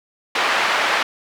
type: band-pass noise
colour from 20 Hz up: pink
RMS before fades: -19 dBFS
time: 0.35-1.03 s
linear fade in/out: 5 ms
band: 850 to 2800 Hz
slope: 12 dB/octave
effects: none